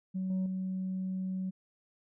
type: tone with level steps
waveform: sine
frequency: 187.4 Hz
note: F#3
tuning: 22 cents sharp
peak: -30 / -26 / -31 dBFS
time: 0.14-1.51 s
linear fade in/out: 20 ms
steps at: 0.3 / 0.46 s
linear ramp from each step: 2 ms
effects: tanh soft clip ceiling -28 dBFS